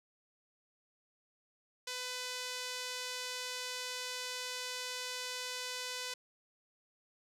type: tone with band-pass filter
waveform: sawtooth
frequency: 501 Hz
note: B4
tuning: 25 cents sharp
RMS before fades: -41 dBFS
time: 1.87-6.14 s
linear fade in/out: 5 ms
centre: 4900 Hz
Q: 0.95
effects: none